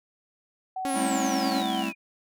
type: tone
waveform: sine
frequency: 752 Hz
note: F#5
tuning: 28 cents sharp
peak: -29 dBFS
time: 0.76-1.83 s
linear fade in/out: 5 ms
type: tone with vibrato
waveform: sawtooth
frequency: 273.5 Hz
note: C#4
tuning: 23 cents flat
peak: -24 dBFS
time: 0.85-1.62 s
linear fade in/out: 0 ms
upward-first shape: square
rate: 9.9 Hz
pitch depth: 18 cents each way
type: exponential sweep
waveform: sine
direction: down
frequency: 11175 to 2379 Hz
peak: -34 dBFS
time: 0.86-1.95 s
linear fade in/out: 50 ms
type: chord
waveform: square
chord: A minor seventh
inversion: third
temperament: just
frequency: 198 / 220 / 264 / 330 Hz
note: G3 / A3 / C4 / E4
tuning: +18 / 0 / +16 / +2 cents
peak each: -34 dBFS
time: 0.93-1.93 s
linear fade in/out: 50 ms
effects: none